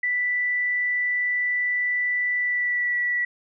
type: tone with pitch glide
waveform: sine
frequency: 1975.5 to 1949.4 Hz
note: B6 to B6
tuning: 0 to -23 cents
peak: -21 dBFS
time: 0.03-3.25 s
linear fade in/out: 5 ms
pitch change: -23 cents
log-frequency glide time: 2.37-2.98 s
effects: none